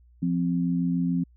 sine tone pair together, 173.84 / 260.7 Hz, F3 / C4, -8 / -6 cents, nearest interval perfect fifth, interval 702 cents, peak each -24 / -26 dBFS, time 0.22-1.24 s, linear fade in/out 10 ms, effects added 60 Hz sine -53 dBFS peak until 1.36 s

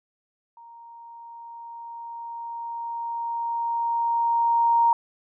sine tone with level ramp, 932.3 Hz, A#5, in tune, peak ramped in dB -44 to -15 dBFS, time 0.57-4.93 s, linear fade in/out 2 ms, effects none

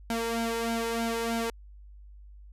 sawtooth tone with flanger, 230 Hz, A#3, 23 cents flat, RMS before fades -30 dBFS, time 0.1-1.5 s, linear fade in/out 2 ms, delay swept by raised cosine 1.3 to 2.07 ms, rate 3.2 Hz, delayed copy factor +0.75, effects added 50 Hz sine -46 dBFS peak until 2.52 s + resampled to 32000 Hz

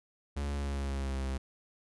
45% pulse tone with pitch glide, 71 to 66.63 Hz, C#2 to C2, +42 to +32 cents, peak -32 dBFS, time 0.36-1.38 s, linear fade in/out 10 ms, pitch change -110 cents, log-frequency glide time 0.55-1.2 s, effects resampled to 24000 Hz

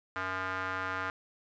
square tone with band-pass filter, 93.8 Hz, F#2, 24 cents sharp, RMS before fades -35 dBFS, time 0.16-1.1 s, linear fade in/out 0 ms, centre 1400 Hz, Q 3, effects resampled to 16000 Hz + 10-bit

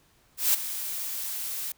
blue noise with ADSR envelope, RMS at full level -20 dBFS, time 0.37-1.72 s, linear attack 170 ms, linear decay 10 ms, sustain -13 dB, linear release 3 ms, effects pink hiss -63 dBFS RMS until 1.77 s

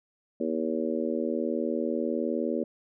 harmonic tone, 79.9 Hz, D#2, 47 cents sharp, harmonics 3 / 4 / 5 / 6 / 7, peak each -31 / -32 / -33 / -34 / -34 dBFS, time 0.4-2.64 s, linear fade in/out 5 ms, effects none

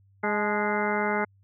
harmonic tone with a mistuned harmonic, 207.7 Hz, G#3, in tune, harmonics 1 / 2 / 3 / 4 / 5 / 6 / 7 / 8 / 9 / 10, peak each -31 / -30 / -33 / -30 / -38 / -35 / -32 / -39 / -42 / -33 dBFS, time 0.23-1.25 s, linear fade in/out 10 ms, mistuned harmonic 4, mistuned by +45 cents, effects added 98 Hz sine -57 dBFS peak until 1.43 s

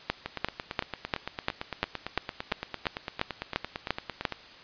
two click trains, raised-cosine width 0.3 ms, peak -16 / -9 dBFS, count 37 / 13, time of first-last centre 0.26-4.323 / 0.1-4.252 s, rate 8.86 / 2.89 Hz, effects white hiss -49 dBFS RMS until 4.63 s + resampled to 11025 Hz

